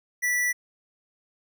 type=tone; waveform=square; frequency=1962 Hz; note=B6; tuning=12 cents flat; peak=-23 dBFS; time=0.22-0.53 s; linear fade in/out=20 ms; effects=none